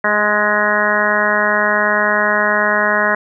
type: harmonic tone with a mistuned harmonic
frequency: 209.3 Hz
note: G#3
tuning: 14 cents sharp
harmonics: 1 / 2 / 3 / 4 / 5 / 6 / 7 / 8 / 9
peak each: -25 / -25 / -19 / -25 / -20 / -24 / -20 / -19 / -19 dBFS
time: 0.04-3.15 s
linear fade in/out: 5 ms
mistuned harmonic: 2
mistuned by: -16 cents
effects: none